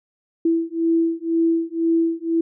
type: beating tone pair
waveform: sine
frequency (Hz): 329.7 / 331.7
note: E4 / E4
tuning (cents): 0 / +11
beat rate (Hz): 2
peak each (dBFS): -20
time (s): 0.45-2.41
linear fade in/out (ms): 5
effects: none